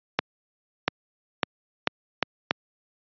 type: accelerating click train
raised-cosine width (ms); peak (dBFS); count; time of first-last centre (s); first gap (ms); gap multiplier
0.3; -3; 6; 0.19-2.51; 690; 0.8
effects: high-pass 150 Hz 12 dB/octave + resampled to 11025 Hz